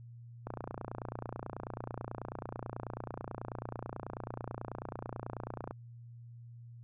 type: click train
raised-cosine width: 1 ms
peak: -25 dBFS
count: 154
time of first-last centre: 0.47-5.71 s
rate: 29.2 Hz
effects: added 118 Hz sine -48 dBFS peak until 6.83 s